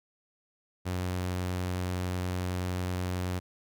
sawtooth tone, 90.8 Hz, F#2, 32 cents flat, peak -26 dBFS, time 0.85-3.4 s, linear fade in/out 20 ms, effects none

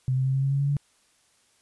sine tone with pitch steps, 129.2 / 131.08 / 132.99 / 134.92 / 136.88 / 138.87 / 140.89 / 142.94 Hz, C3 / C3 / C3 / C#3 / C#3 / C#3 / C#3 / D3, -21 / +4 / +29 / -46 / -22 / +3 / +28 / -47 cents, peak -21 dBFS, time 0.08-0.768 s, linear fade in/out 0 ms, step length 86 ms, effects white hiss -64 dBFS RMS until 1.61 s + resampled to 24000 Hz

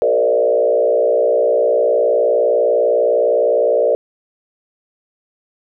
sine tone with frequency modulation, 526 Hz, C5, 9 cents sharp, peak -11 dBFS, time 0.02-3.95 s, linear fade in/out 0 ms, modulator 59.7 Hz, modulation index 1.7, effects none

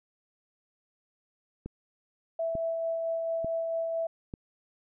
click train, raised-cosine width 3 ms, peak -24 dBFS, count 4, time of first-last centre 1.66-4.339 s, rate 1.12 Hz
sine tone with tremolo, 659.3 Hz, E5, in tune, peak -27 dBFS, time 2.39-4.07 s, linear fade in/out 5 ms, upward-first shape sine, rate 4.5 Hz, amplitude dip 25%
effects none

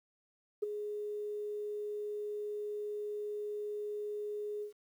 sine tone with ADSR envelope, 417.5 Hz, G#4, 9 cents sharp, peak -27 dBFS, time 0.62-4.73 s, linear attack 12 ms, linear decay 14 ms, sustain -9 dB, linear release 110 ms, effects tanh soft clip ceiling -23 dBFS + 11-bit

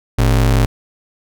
square ring-modulated tone, 82.41 Hz, E2, in tune, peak -8 dBFS, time 0.18-0.66 s, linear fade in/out 10 ms, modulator 32.7 Hz, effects none

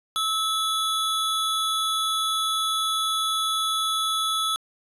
square tone pair together, 1300 / 3428 Hz, E6 / A7, -24 / -46 cents, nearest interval octave + perfect fourth, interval 1678 cents, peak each -26 dBFS, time 0.16-4.56 s, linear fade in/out 0 ms, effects resampled to 32000 Hz + 10-bit

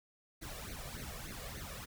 pink noise with flanger, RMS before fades -45 dBFS, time 0.41-1.86 s, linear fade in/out 20 ms, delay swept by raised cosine 0.47 to 1.77 ms, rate 3.4 Hz, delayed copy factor +0.85, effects none

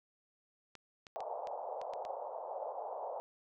clicks, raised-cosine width 0.2 ms, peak -33 dBFS, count 7, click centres 0.753 / 1.068 / 1.205 / 1.472 / 1.815 / 1.936 / 2.051 s
pink band-pass noise, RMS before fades -42 dBFS, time 1.16-3.2 s, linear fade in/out 0 ms, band 520 to 910 Hz, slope 48 dB/octave
effects none

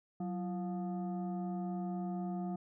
sine tone with frequency modulation, 185 Hz, F#3, in tune, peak -35 dBFS, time 0.2-2.56 s, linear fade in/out 5 ms, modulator 526 Hz, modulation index 0.75, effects none

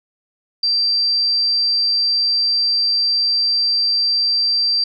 sine tone, 4699 Hz, D8, in tune, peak -14 dBFS, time 0.63-4.84 s, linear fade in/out 5 ms, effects none

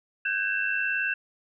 sine tone cluster, 1527 / 1626 / 2679 Hz, G6 / G#6 / E7, -46 / -37 / +27 cents, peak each -29 dBFS, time 0.25-1.14 s, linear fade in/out 5 ms, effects none

